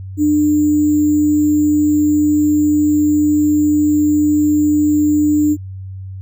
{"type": "tone with sample-and-hold", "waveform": "sine", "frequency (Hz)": 299, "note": "D4", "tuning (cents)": 31, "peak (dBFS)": -10, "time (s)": [0.17, 5.57], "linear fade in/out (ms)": 50, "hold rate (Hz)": 7350, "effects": ["added 95 Hz sine -26 dBFS peak until 6.21 s"]}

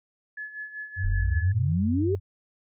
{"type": "tone with tremolo", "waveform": "sine", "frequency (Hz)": 1711, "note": "A6", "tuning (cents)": -49, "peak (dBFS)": -32, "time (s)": [0.37, 1.52], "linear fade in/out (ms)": 5, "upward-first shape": "sine", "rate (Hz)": 5.2, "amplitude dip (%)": 70}
{"type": "tone with vibrato", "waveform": "sine", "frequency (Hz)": 92.5, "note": "F#2", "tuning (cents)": 0, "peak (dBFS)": -25, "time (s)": [0.96, 2.2], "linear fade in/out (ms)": 50, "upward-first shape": "sine", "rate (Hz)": 2, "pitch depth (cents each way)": 46}
{"type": "exponential sweep", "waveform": "sine", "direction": "up", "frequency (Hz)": [35.1, 414.5], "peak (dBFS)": -23, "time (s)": [1.04, 2.15], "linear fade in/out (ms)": 0}
{"effects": []}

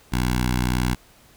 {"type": "tone with notch filter", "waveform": "10% pulse", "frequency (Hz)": 61.74, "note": "B1", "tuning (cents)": 0, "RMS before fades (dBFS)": -22, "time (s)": [0.12, 0.95], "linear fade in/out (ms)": 10, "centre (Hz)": 460, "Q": 0.93, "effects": ["pink hiss -53 dBFS RMS until 1.36 s"]}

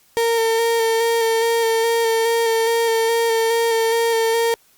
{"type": "tone with vibrato", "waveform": "35% pulse", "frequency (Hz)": 457.1, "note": "A#4", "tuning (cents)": -34, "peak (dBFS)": -14, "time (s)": [0.17, 4.54], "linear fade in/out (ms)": 0, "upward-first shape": "square", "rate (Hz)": 2.4, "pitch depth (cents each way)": 18, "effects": ["white hiss -56 dBFS RMS until 4.77 s", "Opus 48 kbps"]}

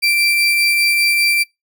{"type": "tone pair together", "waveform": "35% pulse", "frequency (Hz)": [2350, 4695], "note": ["D7", "D8"], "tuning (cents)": [1, -1], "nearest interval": "octave", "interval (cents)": 1198, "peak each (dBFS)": [-11, -22], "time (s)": [0.02, 1.44], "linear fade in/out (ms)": 20, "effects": ["noise-tail reverb RT60 0.2 s tail -26 dB re dry"]}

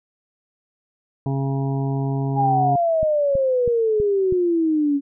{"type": "harmonic tone", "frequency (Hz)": 136.6, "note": "C#3", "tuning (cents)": -25, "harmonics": [1, 2, 3, 5, 6, 7], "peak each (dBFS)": [-21, -27, -31, -35, -37, -38], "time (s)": [1.26, 2.76], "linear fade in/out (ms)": 2}
{"type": "exponential sweep", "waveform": "sine", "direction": "down", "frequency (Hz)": [830.6, 277.2], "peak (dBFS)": -16, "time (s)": [2.35, 5.01], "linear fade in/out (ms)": 50}
{"type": "click train", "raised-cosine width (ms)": 5, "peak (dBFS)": -17, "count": 5, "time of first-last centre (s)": [3.03, 4.324], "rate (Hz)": 3.09}
{"effects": []}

